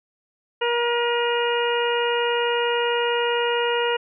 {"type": "harmonic tone with a mistuned harmonic", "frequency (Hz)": 475.5, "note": "A#4", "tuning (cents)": 34, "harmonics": [1, 2, 3, 4, 5, 6], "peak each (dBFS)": [-22, -26, -29, -31, -33, -28], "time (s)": [0.61, 3.97], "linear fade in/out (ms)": 10, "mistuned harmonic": 5, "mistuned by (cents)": 40, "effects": []}